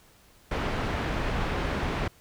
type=low-pass noise; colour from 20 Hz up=pink; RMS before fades=-29 dBFS; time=0.51-2.08 s; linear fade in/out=5 ms; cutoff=2400 Hz; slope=12 dB/octave; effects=pink hiss -58 dBFS RMS until 2.2 s